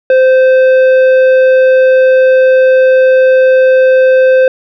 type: tone with tanh clipping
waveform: sine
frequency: 519 Hz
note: C5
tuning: 14 cents flat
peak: -5 dBFS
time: 0.1-4.48 s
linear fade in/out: 2 ms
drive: 9 dB
effects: none